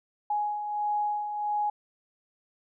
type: beating tone pair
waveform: sine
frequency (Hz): 833 / 834.5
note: G#5 / G#5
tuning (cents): +5 / +8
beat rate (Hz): 1.5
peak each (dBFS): -36 / -27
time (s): 0.3-1.7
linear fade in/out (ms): 5
effects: none